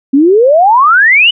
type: exponential sweep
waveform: sine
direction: up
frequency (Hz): 261.6 to 3041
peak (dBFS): -3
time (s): 0.13-1.31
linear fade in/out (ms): 10
effects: none